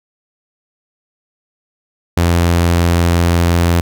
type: tone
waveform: sawtooth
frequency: 85.7 Hz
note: F2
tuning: 32 cents flat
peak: -6 dBFS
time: 2.17-3.81 s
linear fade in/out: 5 ms
effects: none